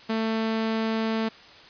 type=tone; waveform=sawtooth; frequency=222.5 Hz; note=A3; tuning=20 cents sharp; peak=-20 dBFS; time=0.09-1.29 s; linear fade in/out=10 ms; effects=white hiss -48 dBFS RMS until 1.69 s + resampled to 11025 Hz